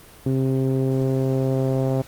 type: tone with low-pass filter sweep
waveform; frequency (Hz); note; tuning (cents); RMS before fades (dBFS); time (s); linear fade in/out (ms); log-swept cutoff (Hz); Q
sawtooth; 132.3; C3; +20; -21; 0.26-2.02; 5; 350 to 610; 2.1
effects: pink hiss -46 dBFS RMS until 2.07 s + Opus 32 kbps